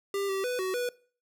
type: tone with pitch steps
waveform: square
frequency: 397.3 / 387 / 496.1 / 374.5 / 490.1 Hz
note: G4 / G4 / B4 / F#4 / B4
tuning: +23 / -22 / +8 / +21 / -13 cents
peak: -29 dBFS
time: 0.14-0.89 s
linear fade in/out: 2 ms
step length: 150 ms
effects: noise-tail reverb RT60 0.4 s tail -20 dB re dry